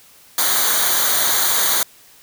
white noise with comb filter, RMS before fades -17 dBFS, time 0.38-1.83 s, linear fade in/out 2 ms, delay 0.38 ms, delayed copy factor -0.75, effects white hiss -48 dBFS RMS until 2.22 s

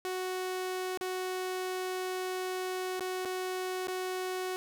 sawtooth tone with dropouts, 370 Hz, F#4, in tune, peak -29 dBFS, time 0.05-4.56 s, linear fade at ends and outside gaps 0 ms, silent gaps 0.974-1.011 / 2.995-3.007 / 3.25-3.255 / 3.872-3.882 s, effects none

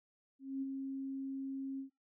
sine tone with ADSR envelope, 270 Hz, C#4, 45 cents flat, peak -34 dBFS, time 0.39-1.9 s, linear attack 230 ms, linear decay 25 ms, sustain -4 dB, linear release 110 ms, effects noise-tail reverb RT60 0.2 s tail -23 dB re dry

